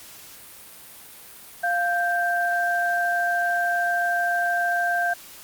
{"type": "tone pair together", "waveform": "sine", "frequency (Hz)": [698.5, 1571.7], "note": ["F5", "G6"], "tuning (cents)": [0, 4], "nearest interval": "octave + major second", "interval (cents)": 1404, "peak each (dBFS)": -23, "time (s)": [1.63, 5.14], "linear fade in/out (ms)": 10, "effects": ["white hiss -44 dBFS RMS until 5.43 s", "Opus 48 kbps"]}